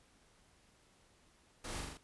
pink noise with echo, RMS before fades -45 dBFS, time 1.64-1.81 s, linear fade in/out 5 ms, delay 41 ms, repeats 4, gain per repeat -2 dB, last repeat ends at 1.974 s, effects pink hiss -68 dBFS RMS until 2.03 s + resampled to 24000 Hz

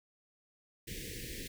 pink band-stop noise, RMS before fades -43 dBFS, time 0.87-1.48 s, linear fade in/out 10 ms, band 520 to 1700 Hz, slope 96 dB/octave, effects none

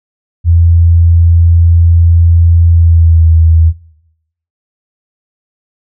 sine tone with pitch glide, 84.4 to 81.43 Hz, E2 to E2, +41 to -21 cents, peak -3 dBFS, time 0.44-3.73 s, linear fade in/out 50 ms, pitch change -62 cents, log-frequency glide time 2.69-3.29 s, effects noise-tail reverb RT60 0.8 s tail -19 dB re dry

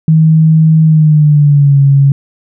sine tone with pitch glide, 158.8 to 139.04 Hz, D#3 to C#3, +36 to +6 cents, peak -3 dBFS, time 0.08-2.12 s, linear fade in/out 2 ms, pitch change -230 cents, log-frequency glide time 0.84-1.8 s, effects none

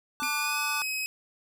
square chord, D major, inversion second, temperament equal, 880 / 1174.7 / 1480 Hz, A5 / D6 / F#6, 0 / 0 / 0 cents, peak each -37 / -34 / -36 dBFS, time 0.2-0.82 s, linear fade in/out 0 ms
sine tone with exponential decay, 260 Hz, C4, 11 cents flat, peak -33 dBFS, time 0.22-0.34 s, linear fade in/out 1 ms, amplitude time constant 25 ms
sawtooth tone with pitch glide, 2416 to 2543 Hz, D7 to D#7, +48 to +37 cents, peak -26 dBFS, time 0.23-1.06 s, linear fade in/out 0 ms, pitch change +89 cents, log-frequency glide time 0.37-0.59 s
effects none

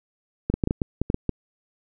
clicks, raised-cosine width 3 ms, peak -9 dBFS, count 10, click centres 0.5 / 0.54 / 0.638 / 0.674 / 0.709 / 0.818 / 1.016 / 1.101 / 1.144 / 1.293 s, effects none

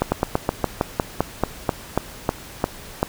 slowing click train, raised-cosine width 1 ms, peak -3 dBFS, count 15, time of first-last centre 0.02-3.029 s, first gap 100 ms, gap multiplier 1.11, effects pink hiss -39 dBFS RMS until 3.08 s

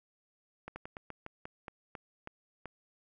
slowing click train, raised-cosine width 0.5 ms, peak -27 dBFS, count 11, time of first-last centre 0.68-2.657 s, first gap 80 ms, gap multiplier 1.19, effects none

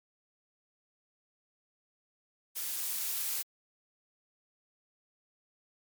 blue noise with level ramp, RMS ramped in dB -36 to -33 dBFS, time 2.55-3.43 s, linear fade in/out 20 ms, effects MP3 96 kbps

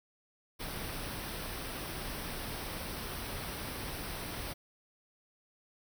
pink band-stop noise, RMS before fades -40 dBFS, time 0.59-4.54 s, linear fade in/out 20 ms, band 5900 to 8300 Hz, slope 96 dB/octave, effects none

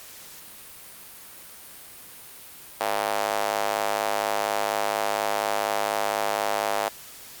square tone with high-pass filter, 52.1 Hz, G#1, 6 cents sharp, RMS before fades -26 dBFS, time 2.8-6.89 s, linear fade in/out 10 ms, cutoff 690 Hz, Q 2.4, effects white hiss -44 dBFS RMS until 7.4 s + Opus 48 kbps

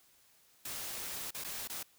white noise with dropouts, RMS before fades -41 dBFS, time 0.65-1.83 s, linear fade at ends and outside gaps 5 ms, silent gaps 1.308-1.345 / 1.439-1.445 / 1.676-1.697 s, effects white hiss -66 dBFS RMS until 1.98 s

